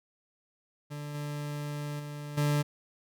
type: tone with level steps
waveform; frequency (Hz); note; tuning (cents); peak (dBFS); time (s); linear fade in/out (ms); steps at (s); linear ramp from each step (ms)
40% pulse; 146.83; D3; 0; -36 / -33 / -37 / -24; 0.9-2.63; 20; 1.14 / 1.99 / 2.37; 10
effects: none